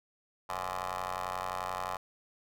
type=ring-modulated tone; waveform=15% pulse; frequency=91.4 Hz; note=F#2; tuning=21 cents flat; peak=-25 dBFS; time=0.49-1.97 s; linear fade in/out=5 ms; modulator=942 Hz; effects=none